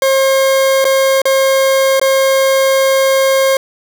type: tone with dropouts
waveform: 40% pulse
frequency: 536 Hz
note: C5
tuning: 42 cents sharp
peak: -8 dBFS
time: 0.02-3.57 s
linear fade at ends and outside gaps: 2 ms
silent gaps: 0.844-0.851 / 1.218-1.254 / 1.997-2.014 s
effects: none